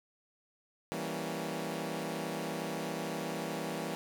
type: chord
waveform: 15% pulse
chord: E diminished seventh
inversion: none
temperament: equal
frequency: 164.81 / 196 / 233.1 / 277.2 Hz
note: E3 / G3 / Bb3 / Db4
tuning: 0 / 0 / 0 / 0 cents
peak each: -33 / -35 / -35 / -36 dBFS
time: 0.92-3.95 s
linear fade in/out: 0 ms
effects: 9-bit